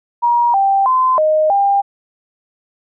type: tone with pitch steps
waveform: sine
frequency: 952 / 785 / 1029 / 620 / 798 Hz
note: A#5 / G5 / C6 / D#5 / G5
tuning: +36 / +2 / -29 / -6 / +31 cents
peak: -10 dBFS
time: 0.22-1.82 s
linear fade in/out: 20 ms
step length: 320 ms
effects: none